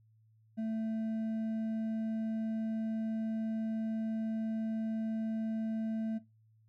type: tone with hard clipping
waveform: triangle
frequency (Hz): 221.5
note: A3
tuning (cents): +12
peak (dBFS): -34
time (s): 0.57-6.19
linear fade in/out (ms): 20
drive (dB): 8
effects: noise-tail reverb RT60 0.2 s tail -17 dB re dry + added 110 Hz sine -63 dBFS peak until 6.68 s